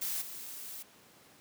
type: noise with level steps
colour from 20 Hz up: blue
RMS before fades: -35 / -44 dBFS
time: 0.01-0.83 s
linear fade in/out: 10 ms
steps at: 0.21 s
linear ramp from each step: 10 ms
effects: pink hiss -59 dBFS RMS until 1.4 s + high-pass 150 Hz 12 dB/octave